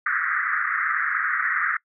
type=band-pass noise; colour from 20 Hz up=white; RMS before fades=-24 dBFS; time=0.06-1.77 s; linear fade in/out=5 ms; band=1200 to 2000 Hz; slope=96 dB/octave; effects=noise-tail reverb RT60 0.1 s tail -24 dB re dry